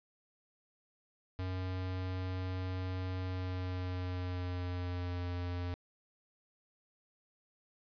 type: tone with pitch glide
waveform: square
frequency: 92.5 to 88.63 Hz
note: F#2 to F2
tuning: 0 to +26 cents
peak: -36 dBFS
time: 1.39-5.74 s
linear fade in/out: 0 ms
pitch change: -74 cents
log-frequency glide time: 3.22-5.27 s
effects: resampled to 11025 Hz + 12-bit